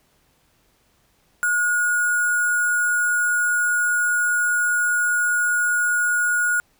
sine tone with sample-and-hold, 1445 Hz, F#6, 41 cents flat, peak -17 dBFS, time 1.43-6.6 s, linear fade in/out 0 ms, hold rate 8820 Hz, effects pink hiss -62 dBFS RMS until 6.79 s

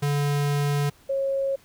square / sine tone pair in turn, 144.1 / 545.2 Hz, D3 / C#5, -33 / -29 cents, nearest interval octave + major seventh, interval 2304 cents, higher second, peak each -22 dBFS, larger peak neither, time 0.02-0.9 / 1.09-1.56 s, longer first, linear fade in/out 10 ms, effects pink hiss -56 dBFS RMS until 1.64 s

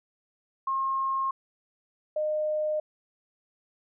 sine tone pair in turn, 1073 / 611.7 Hz, C6 / D#5, +43 / -30 cents, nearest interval minor seventh, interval 973 cents, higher first, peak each -25 dBFS, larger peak neither, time 0.67-1.31 / 2.16-2.8 s, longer neither, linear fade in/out 5 ms, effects none

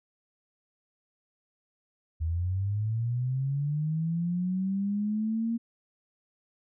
sine linear sweep, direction up, 78.2 to 233.1 Hz, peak -26 dBFS, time 2.2-5.58 s, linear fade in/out 20 ms, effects none

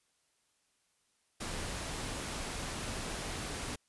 pink noise, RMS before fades -39 dBFS, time 1.4-3.76 s, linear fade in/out 10 ms, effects white hiss -75 dBFS RMS until 3.88 s + resampled to 24000 Hz

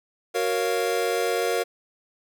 square chord, Gb major seventh, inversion none, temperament equal, 370 / 466.2 / 554.4 / 698.5 Hz, Gb4 / Bb4 / Db5 / F5, 0 / 0 / 0 / 0 cents, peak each -30 / -26 / -31 / -30 dBFS, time 0.34-1.64 s, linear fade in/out 20 ms, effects none

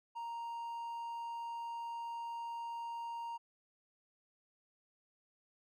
triangle tone, 932.3 Hz, A#5, in tune, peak -38 dBFS, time 0.15-3.38 s, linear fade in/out 20 ms, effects none

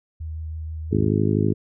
sine tone with vibrato, 79.1 Hz, D#2, 29 cents sharp, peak -28 dBFS, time 0.2-1.1 s, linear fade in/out 10 ms, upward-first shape triangle, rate 6.2 Hz, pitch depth 16 cents each way
harmonic tone, 52.2 Hz, G#1, 10 cents sharp, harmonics 2 / 3 / 4 / 5 / 6 / 7 / 8, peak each -22 / -24 / -25 / -26 / -27 / -27 / -28 dBFS, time 0.91-1.54 s, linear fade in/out 20 ms
effects none

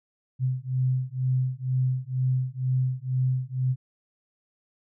sine beating tone pair, 127.8 / 129.9 Hz, C3 / C3, -40 / -12 cents, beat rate 2.1 Hz, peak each -26 / -26 dBFS, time 0.39-3.76 s, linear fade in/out 50 ms, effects none

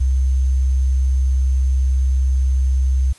sine tone with sample-and-hold, 65.41 Hz, C2, in tune, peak -13 dBFS, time 0-3.13 s, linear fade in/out 10 ms, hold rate 6300 Hz, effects white hiss -48 dBFS RMS until 3.18 s + resampled to 24000 Hz

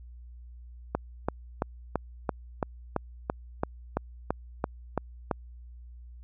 click train, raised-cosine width 1 ms, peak -12 dBFS, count 14, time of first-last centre 0.95-5.312 s, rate 2.98 Hz, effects added 60 Hz sine -44 dBFS peak until 6.23 s

